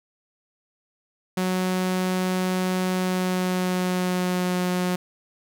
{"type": "tone with pitch glide", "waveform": "sawtooth", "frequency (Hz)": [184.5, 180.7], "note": ["F#3", "F#3"], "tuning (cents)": [-5, -41], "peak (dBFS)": -18, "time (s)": [1.37, 4.96], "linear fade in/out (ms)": 5, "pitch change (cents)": -36, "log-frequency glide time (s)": [2.92, 4.56], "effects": []}